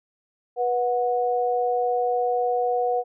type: tone pair together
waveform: sine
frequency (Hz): 488.9 / 732.5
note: B4 / F#5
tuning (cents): -18 / -18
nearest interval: perfect fifth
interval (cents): 700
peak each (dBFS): -23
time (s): 0.56-3.04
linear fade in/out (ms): 50
effects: none